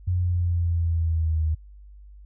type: linear sweep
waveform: sine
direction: down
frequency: 90.5 to 77.78 Hz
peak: -20 dBFS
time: 0.07-1.55 s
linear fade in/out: 10 ms
effects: added 50 Hz sine -43 dBFS peak until 2.25 s